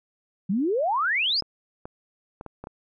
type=exponential sweep; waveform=sine; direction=up; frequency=177.5 to 5274 Hz; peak=-21 dBFS; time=0.49-1.41 s; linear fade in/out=10 ms
type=clicks; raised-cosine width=1 ms; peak=-23 dBFS; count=6; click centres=1.423 / 1.855 / 2.411 / 2.463 / 2.64 / 2.671 s
effects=none